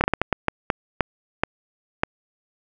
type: slowing click train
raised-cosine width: 0.5 ms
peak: -3 dBFS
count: 11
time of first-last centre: 0.01-2.035 s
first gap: 29 ms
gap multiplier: 1.4
effects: none